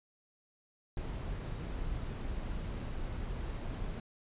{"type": "noise", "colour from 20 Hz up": "brown", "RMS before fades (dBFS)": -38, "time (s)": [0.97, 4], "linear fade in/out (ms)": 2, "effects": ["resampled to 8000 Hz"]}